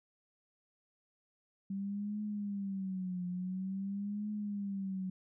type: tone with vibrato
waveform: sine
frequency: 194 Hz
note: G3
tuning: 18 cents flat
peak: -35 dBFS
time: 1.7-5.1 s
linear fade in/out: 5 ms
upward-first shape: triangle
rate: 0.48 Hz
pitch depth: 150 cents each way
effects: none